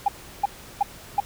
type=tone bursts; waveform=sine; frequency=810 Hz; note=G#5; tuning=43 cents flat; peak=-15 dBFS; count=4; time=0.06-1.202 s; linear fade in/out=5 ms; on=23 ms; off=350 ms; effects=tanh soft clip ceiling -11 dBFS + pink hiss -44 dBFS RMS until 1.25 s